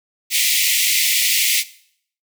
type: high-pass noise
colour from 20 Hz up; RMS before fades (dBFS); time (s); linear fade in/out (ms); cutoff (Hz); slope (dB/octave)
pink; -17; 0.3-1.64; 50; 2000; 96
effects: noise-tail reverb RT60 0.6 s tail -17 dB re dry